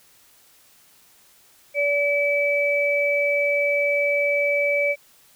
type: tone pair together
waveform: sine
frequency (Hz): 575 / 2300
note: D5 / D7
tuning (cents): -37 / -37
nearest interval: 2 octaves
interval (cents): 2400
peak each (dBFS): -21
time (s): 1.74-4.96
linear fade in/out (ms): 50
effects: white hiss -55 dBFS RMS until 5.35 s